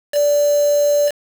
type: tone with quantisation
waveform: sine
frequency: 583 Hz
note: D5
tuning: 13 cents flat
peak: -12 dBFS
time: 0.12-1.12 s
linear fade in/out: 50 ms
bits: 4
effects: none